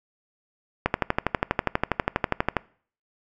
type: click train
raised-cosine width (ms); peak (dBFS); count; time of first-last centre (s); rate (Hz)
0.5; -5; 22; 0.86-2.567; 12.3
effects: noise-tail reverb RT60 0.5 s tail -23 dB re dry